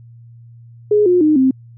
sine tone with pitch steps, 418.6 / 358.2 / 306.4 / 262.2 Hz, G#4 / F4 / D#4 / C4, +14 / +44 / -27 / +4 cents, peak -9 dBFS, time 0.91-1.51 s, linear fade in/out 5 ms, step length 150 ms, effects added 117 Hz sine -38 dBFS peak until 1.77 s

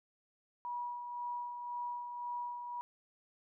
sine tone with tremolo, 967 Hz, B5, 37 cents flat, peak -36 dBFS, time 0.65-2.81 s, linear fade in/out 0 ms, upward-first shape sine, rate 1.9 Hz, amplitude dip 45%, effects none

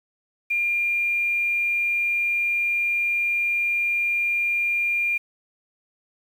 sine tone with quantisation, 2400 Hz, D7, 37 cents sharp, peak -20 dBFS, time 0.5-5.18 s, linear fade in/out 10 ms, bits 8, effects none

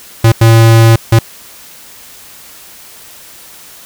square tone bursts at uneven times, 113.7 Hz, A#2, 43 cents flat, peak -3 dBFS, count 3, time 0.24-0.32 / 0.41-0.96 / 1.12-1.19 s, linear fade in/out 5 ms, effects white hiss -35 dBFS RMS until 3.85 s

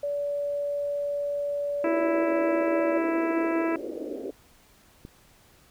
sine tone, 575 Hz, D5, 37 cents flat, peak -26 dBFS, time 0.03-2.98 s, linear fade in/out 5 ms
harmonic tone, 330 Hz, E4, 2 cents sharp, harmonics 1 / 2 / 3 / 4 / 5 / 6 / 7 / 8, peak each -25 / -31 / -35 / -37 / -39 / -41 / -42 / -43 dBFS, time 1.84-3.76 s, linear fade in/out 2 ms
pink band-pass noise, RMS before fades -35 dBFS, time 1.85-4.31 s, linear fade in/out 5 ms, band 280 to 560 Hz, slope 48 dB/octave
click, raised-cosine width 3 ms, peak -28 dBFS, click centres 5.051 s
effects pink hiss -58 dBFS RMS until 5.7 s

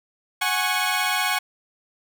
15% pulse chord, F# suspended second, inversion none, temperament equal with one note detuned, 740 / 830.6 / 1101.7 Hz, F#5 / G#5 / C#6, 0 / 0 / -11 cents, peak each -19 dBFS, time 0.41-1.39 s, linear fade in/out 10 ms, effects none

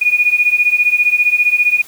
sine beating tone pair, 2444 / 2459 Hz, D#7 / D#7, -32 / -21 cents, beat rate 15 Hz, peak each -14 / -12 dBFS, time 0.01-1.82 s, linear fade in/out 10 ms, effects white hiss -40 dBFS RMS until 1.87 s

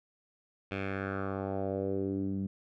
10% pulse tone with low-pass filter sweep, 97.3 Hz, G2, 12 cents flat, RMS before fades -34 dBFS, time 0.71-2.47 s, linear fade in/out 5 ms, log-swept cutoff 2700 to 200 Hz, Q 2.7, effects none

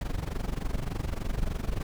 brown noise with amplitude modulation, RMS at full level -27 dBFS, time 0.01-1.83 s, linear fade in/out 2 ms, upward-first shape sine, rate 23.4 Hz, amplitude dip 85%, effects none

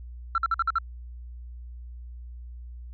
sine tone bursts, 1348 Hz, E6, 38 cents sharp, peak -19 dBFS, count 6, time 0.35-0.785 s, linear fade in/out 2 ms, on 30 ms, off 51 ms, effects tanh soft clip ceiling -18 dBFS + added 60 Hz sine -38 dBFS peak until 2.93 s

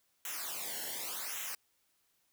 white noise with flanger, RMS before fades -40 dBFS, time 0.25-1.55 s, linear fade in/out 2 ms, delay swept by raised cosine 0.21 to 0.83 ms, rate 0.87 Hz, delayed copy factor -0.9, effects white hiss -75 dBFS RMS until 2.32 s

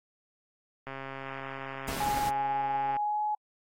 click train, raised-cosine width 0.5 ms, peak -24 dBFS, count 284, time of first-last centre 0.87-2.966 s, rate 135 Hz
pink noise, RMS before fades -36 dBFS, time 1.87-2.3 s, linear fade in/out 10 ms
sine tone with pitch glide, 830.6 to 844.6 Hz, G#5 to G#5, 0 to +29 cents, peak -27 dBFS, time 2-3.35 s, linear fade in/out 5 ms, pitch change +29 cents, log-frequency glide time 2.95-3.21 s
effects AAC 48 kbps

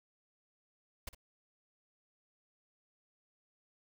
pink noise with echo, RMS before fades -41 dBFS, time 1.07-1.09 s, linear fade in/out 5 ms, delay 58 ms, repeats 1, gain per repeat -14 dB, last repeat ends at 1.148 s, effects none

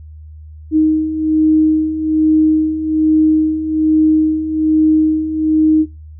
sine beating tone pair, 311.1 / 312.3 Hz, D#4 / D#4, 0 / +7 cents, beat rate 1.2 Hz, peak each -17 / -11 dBFS, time 0.71-5.86 s, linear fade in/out 50 ms, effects noise-tail reverb RT60 0.2 s tail -18 dB re dry + added 77 Hz sine -32 dBFS peak until 6.19 s

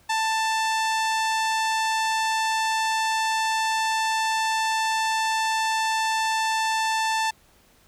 sawtooth tone with low-pass filter, 885 Hz, A5, 10 cents sharp, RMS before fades -24 dBFS, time 0.09-7.31 s, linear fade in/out 10 ms, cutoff 7700 Hz, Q 0.95, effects pink hiss -58 dBFS RMS until 7.87 s

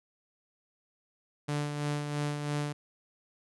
sawtooth tone with tremolo, 146.83 Hz, D3, in tune, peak -25 dBFS, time 1.48-2.73 s, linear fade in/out 10 ms, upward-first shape sine, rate 3 Hz, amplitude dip 45%, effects resampled to 24000 Hz

